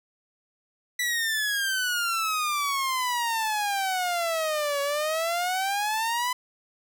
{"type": "exponential two-way sweep", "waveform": "sawtooth", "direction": "down then up", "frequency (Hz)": [1975.5, 560, 1010], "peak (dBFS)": -21, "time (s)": [0.99, 6.33], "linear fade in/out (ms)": 5, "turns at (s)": 4.81, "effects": []}